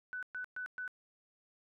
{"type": "tone bursts", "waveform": "sine", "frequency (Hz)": 1496, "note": "F#6", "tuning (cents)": 19, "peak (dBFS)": -38, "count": 4, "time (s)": [0.13, 0.878], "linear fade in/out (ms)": 0, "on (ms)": 97, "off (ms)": 120, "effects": []}